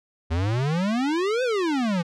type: exponential two-way sweep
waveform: square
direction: up then down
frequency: 78 to 523.3 to 163.3 Hz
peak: -22 dBFS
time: 0.3-2.03 s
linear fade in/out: 20 ms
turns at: 1.43 s
effects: low-pass 5000 Hz 12 dB/octave